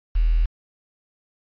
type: tone with quantisation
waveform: sine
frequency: 40.49 Hz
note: E1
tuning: 30 cents flat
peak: -15 dBFS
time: 0.15-0.46 s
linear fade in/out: 10 ms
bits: 7
effects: resampled to 11025 Hz